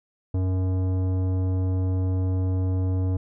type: tone with tanh clipping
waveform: triangle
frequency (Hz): 93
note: F#2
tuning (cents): +9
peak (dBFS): -23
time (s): 0.34-3.17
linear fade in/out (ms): 5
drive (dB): 18
effects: none